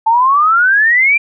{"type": "exponential sweep", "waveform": "sine", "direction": "up", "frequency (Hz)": [875, 2400], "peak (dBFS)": -7, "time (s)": [0.06, 1.18], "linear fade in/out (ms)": 10, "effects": []}